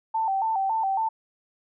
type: tone with vibrato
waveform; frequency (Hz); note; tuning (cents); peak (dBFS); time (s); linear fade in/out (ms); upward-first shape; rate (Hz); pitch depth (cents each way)
sine; 830.6; G#5; 0; -22; 0.14-1.09; 10; square; 3.6; 120
effects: none